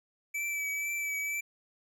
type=tone with vibrato; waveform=square; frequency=2307 Hz; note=D7; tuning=31 cents flat; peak=-32 dBFS; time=0.34-1.41 s; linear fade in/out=10 ms; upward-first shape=triangle; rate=2.1 Hz; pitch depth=28 cents each way; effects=none